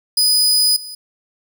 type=tone with level steps; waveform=sawtooth; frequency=4978 Hz; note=D#8; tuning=in tune; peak=-9 / -27 dBFS; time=0.17-0.95 s; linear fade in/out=5 ms; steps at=0.76 s; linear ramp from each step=5 ms; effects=none